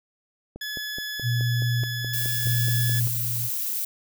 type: click train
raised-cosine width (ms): 2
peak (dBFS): -24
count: 12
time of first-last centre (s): 0.56-2.895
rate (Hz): 4.71
type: tone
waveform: 20% pulse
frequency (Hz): 1707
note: G#6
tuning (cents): +47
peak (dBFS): -25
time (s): 0.61-3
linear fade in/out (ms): 5
type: tone with tremolo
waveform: sine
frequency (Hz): 118.7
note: A#2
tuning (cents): +32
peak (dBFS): -21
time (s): 1.22-3.5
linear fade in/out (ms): 50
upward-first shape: square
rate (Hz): 0.81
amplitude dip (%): 60
type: noise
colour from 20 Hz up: violet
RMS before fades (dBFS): -28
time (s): 2.13-3.85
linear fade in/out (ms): 5
effects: none